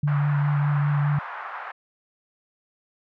sine tone with vibrato, 145.2 Hz, D3, 19 cents flat, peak -19 dBFS, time 0.03-1.19 s, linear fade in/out 5 ms, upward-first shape triangle, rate 4.9 Hz, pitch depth 20 cents each way
white band-pass noise, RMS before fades -35 dBFS, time 0.07-1.72 s, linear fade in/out 10 ms, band 780 to 1500 Hz, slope 24 dB/octave
effects none

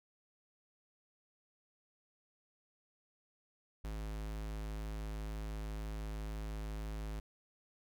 square tone, 53 Hz, G#1, 36 cents sharp, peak -40 dBFS, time 3.84-7.2 s, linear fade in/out 5 ms, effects none

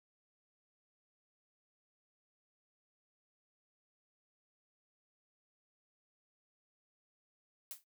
blue noise with exponential decay, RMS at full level -41 dBFS, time 7.71-7.84 s, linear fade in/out 1 ms, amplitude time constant 27 ms, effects noise-tail reverb RT60 0.1 s tail -21 dB re dry

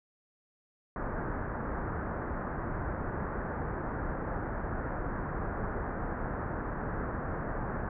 pink low-pass noise, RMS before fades -35 dBFS, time 0.96-7.89 s, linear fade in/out 2 ms, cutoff 1700 Hz, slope 48 dB/octave, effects none

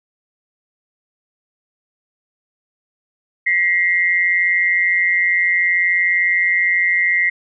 sine tone pair together, 1921.4 / 2102 Hz, B6 / C7, -48 / +7 cents, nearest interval major second, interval 155 cents, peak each -16 dBFS, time 3.46-7.3 s, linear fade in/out 10 ms, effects none

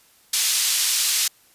pink band-pass noise, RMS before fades -21 dBFS, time 0.33-1.28 s, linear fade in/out 5 ms, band 4000 to 12000 Hz, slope 12 dB/octave, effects white hiss -56 dBFS RMS until 1.54 s + resampled to 32000 Hz

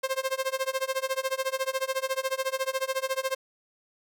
sawtooth tone with tremolo, 529 Hz, C5, 19 cents sharp, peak -20 dBFS, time 0.03-3.35 s, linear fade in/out 10 ms, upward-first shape sine, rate 14 Hz, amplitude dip 95%, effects none

